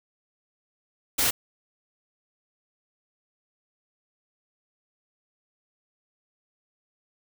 white noise, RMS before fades -23 dBFS, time 1.18-1.31 s, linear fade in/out 10 ms, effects none

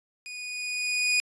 sawtooth tone with level ramp, 2469 Hz, D#7, 14 cents flat, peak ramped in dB -34 to -17 dBFS, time 0.26-1.2 s, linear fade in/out 0 ms, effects resampled to 22050 Hz

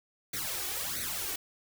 white noise with flanger, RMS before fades -35 dBFS, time 0.33-1.36 s, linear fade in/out 5 ms, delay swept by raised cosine 0.48 to 2.68 ms, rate 1.5 Hz, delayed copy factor +0.85, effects none

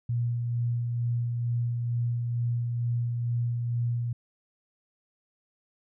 sine tone with tremolo, 119.2 Hz, A#2, 39 cents sharp, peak -24 dBFS, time 0.09-4.13 s, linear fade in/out 5 ms, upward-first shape sine, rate 2.2 Hz, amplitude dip 30%, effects none

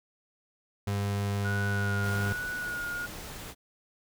35% pulse tone, 100.7 Hz, G2, 47 cents sharp, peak -26 dBFS, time 0.87-2.33 s, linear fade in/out 5 ms
sine tone with vibrato, 1451 Hz, F#6, 34 cents flat, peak -32 dBFS, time 1.44-3.07 s, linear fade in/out 20 ms, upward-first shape sine, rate 1.2 Hz, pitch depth 29 cents each way
pink noise, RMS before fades -42 dBFS, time 2.01-3.55 s, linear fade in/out 50 ms
effects none

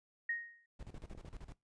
sine tone with exponential decay, 1867 Hz, A#6, 2 cents sharp, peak -32 dBFS, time 0.29-0.66 s, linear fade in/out 5 ms, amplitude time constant 80 ms
brown noise with tremolo, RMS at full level -48 dBFS, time 0.79-1.54 s, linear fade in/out 10 ms, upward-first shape square, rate 13 Hz, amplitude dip 80%
clicks, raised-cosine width 2 ms, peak -39 dBFS, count 7, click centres 0.826 / 0.896 / 0.943 / 1.039 / 1.113 / 1.15 / 1.248 s
effects noise-tail reverb RT60 0.2 s tail -21 dB re dry + resampled to 22050 Hz

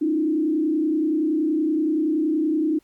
sine tone with frequency modulation, 311.1 Hz, D#4, in tune, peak -18 dBFS, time 0.01-2.79 s, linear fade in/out 10 ms, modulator 30.6 Hz, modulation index 0.84, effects pink hiss -63 dBFS RMS until 2.83 s + MP3 96 kbps

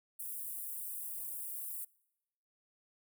white high-pass noise, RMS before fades -42 dBFS, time 0.19-1.85 s, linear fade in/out 10 ms, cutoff 8900 Hz, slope 48 dB/octave, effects noise-tail reverb RT60 0.9 s tail -25 dB re dry

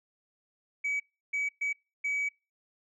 sine tone bursts at uneven times, 2276 Hz, C#7, 45 cents sharp, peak -26 dBFS, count 4, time 0.84-1 / 1.33-1.49 / 1.61-1.73 / 2.04-2.29 s, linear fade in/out 10 ms, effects noise-tail reverb RT60 0.3 s tail -26 dB re dry + tanh soft clip ceiling -26 dBFS

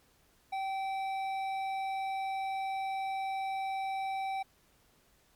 sine tone with hard clipping, 773 Hz, G5, 24 cents flat, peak -34 dBFS, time 0.52-4.43 s, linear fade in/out 10 ms, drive 9 dB, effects pink hiss -67 dBFS RMS until 5.35 s + MP3 96 kbps

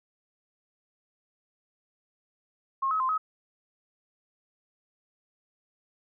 sine tone with pitch steps, 1077 / 1278 / 1043 / 1272 Hz, C6 / D#6 / C6 / D#6, +50 / +46 / -6 / +38 cents, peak -24 dBFS, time 2.82-3.18 s, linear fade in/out 10 ms, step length 90 ms, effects none

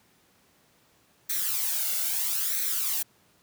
blue noise with flanger, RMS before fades -28 dBFS, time 1.29-3.03 s, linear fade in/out 10 ms, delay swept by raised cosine 0.5 to 1.44 ms, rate 0.77 Hz, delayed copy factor +0.65, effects pink hiss -63 dBFS RMS until 3.42 s + high-pass 100 Hz 12 dB/octave

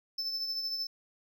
triangle tone with tremolo, 5274 Hz, E8, in tune, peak -29 dBFS, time 0.18-0.87 s, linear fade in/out 5 ms, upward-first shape triangle, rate 13 Hz, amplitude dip 50%, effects none

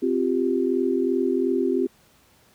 sine chord, C suspended fourth, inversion none, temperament equal, 261.6 / 349.2 / 392 Hz, C4 / F4 / G4, 0 / 0 / 0 cents, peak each -24 dBFS, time 0.02-1.87 s, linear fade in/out 10 ms, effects pink hiss -58 dBFS RMS until 2.54 s + high-pass 60 Hz 12 dB/octave

